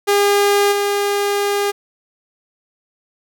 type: tone with level steps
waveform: sawtooth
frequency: 405.3 Hz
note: G#4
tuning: 42 cents flat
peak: -8 / -12 dBFS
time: 0.07-1.72 s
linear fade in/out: 20 ms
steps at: 0.71 s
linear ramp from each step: 20 ms
effects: none